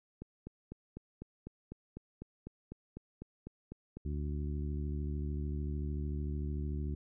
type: click train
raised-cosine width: 3 ms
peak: -31 dBFS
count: 16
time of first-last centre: 0.22-3.97 s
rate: 4 Hz
type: harmonic tone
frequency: 73.42 Hz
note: D2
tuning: in tune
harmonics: 1 / 2 / 3 / 4 / 5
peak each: -35 / -41 / -45 / -47 / -49 dBFS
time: 4.05-6.95 s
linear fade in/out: 5 ms
effects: none